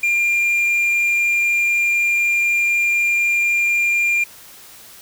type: tone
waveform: triangle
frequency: 2396 Hz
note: D7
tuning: 34 cents sharp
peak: -13 dBFS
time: 0.03-4.24 s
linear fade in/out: 5 ms
effects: white hiss -42 dBFS RMS until 5.01 s